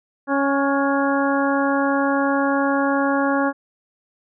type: harmonic tone with a mistuned harmonic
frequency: 277.2 Hz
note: C#4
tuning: in tune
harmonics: 1 / 2 / 3 / 4 / 5 / 6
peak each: -20 / -23 / -25 / -26 / -27 / -28 dBFS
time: 0.27-3.53 s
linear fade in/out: 50 ms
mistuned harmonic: 5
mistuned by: +32 cents
effects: none